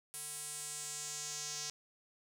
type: tone with band-pass filter sweep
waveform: square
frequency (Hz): 149.3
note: D3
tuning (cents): +29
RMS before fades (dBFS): -43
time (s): 0.14-1.7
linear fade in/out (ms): 0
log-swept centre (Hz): 10000 to 5900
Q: 3
effects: none